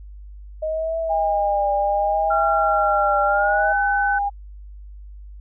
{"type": "tone with vibrato", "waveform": "sine", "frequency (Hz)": 622.3, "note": "D#5", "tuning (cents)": 0, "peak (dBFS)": -21, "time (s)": [0.62, 3.73], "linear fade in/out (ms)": 10, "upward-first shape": "triangle", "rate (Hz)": 0.68, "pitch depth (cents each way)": 97}
{"type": "tone", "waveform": "sine", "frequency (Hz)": 808, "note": "G#5", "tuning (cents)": -48, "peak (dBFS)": -19, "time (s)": [1.09, 4.3], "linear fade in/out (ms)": 20}
{"type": "tone with pitch glide", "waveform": "sine", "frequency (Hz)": [1371, 1512.5], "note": ["F6", "F#6"], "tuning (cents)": [-32, 38], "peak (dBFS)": -20, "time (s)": [2.3, 4.19], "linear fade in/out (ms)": 10, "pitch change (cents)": 170, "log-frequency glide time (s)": [3.25, 3.71]}
{"effects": ["added 50 Hz sine -36 dBFS peak until 5.4 s"]}